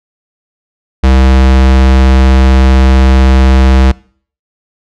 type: tone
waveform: square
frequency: 65.41 Hz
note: C2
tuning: in tune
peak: -4 dBFS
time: 1.03-3.92 s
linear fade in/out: 10 ms
effects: noise-tail reverb RT60 0.5 s tail -23 dB re dry + low-pass 5000 Hz 12 dB/octave